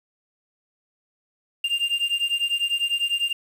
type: beating tone pair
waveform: triangle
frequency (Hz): 2794 / 2804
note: F7 / F7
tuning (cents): 0 / +6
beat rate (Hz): 10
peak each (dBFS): -23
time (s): 1.64-3.33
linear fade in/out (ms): 5
effects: 8-bit